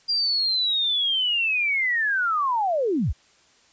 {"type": "linear sweep", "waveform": "sine", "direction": "down", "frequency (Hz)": [4816, 35.1], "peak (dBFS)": -20, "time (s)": [0.08, 3.13], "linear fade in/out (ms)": 20, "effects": ["white hiss -58 dBFS RMS until 3.72 s", "resampled to 16000 Hz"]}